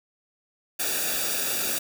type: noise with comb filter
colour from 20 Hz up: white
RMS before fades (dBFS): -27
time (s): 0.79-1.79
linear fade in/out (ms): 10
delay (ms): 0.96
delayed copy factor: -0.75
effects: none